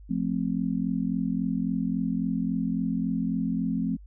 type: chord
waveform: sine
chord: F major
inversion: none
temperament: just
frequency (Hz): 174.61 / 218.3 / 261.9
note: F3 / A3 / C4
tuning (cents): 0 / -13 / +2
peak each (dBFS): -29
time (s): 0.09-3.97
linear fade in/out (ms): 20
effects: added 50 Hz sine -44 dBFS peak until 4.06 s